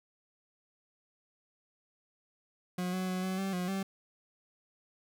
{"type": "tone with pitch steps", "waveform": "40% pulse", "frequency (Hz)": [180.6, 185.7, 184.3, 187.5, 193.5, 179.7, 193.5], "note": ["F#3", "F#3", "F#3", "F#3", "G3", "F3", "G3"], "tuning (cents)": [-42, 7, -7, 23, -22, 50, -22], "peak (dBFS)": -31, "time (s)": [2.78, 3.83], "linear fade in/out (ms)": 5, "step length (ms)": 150, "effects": []}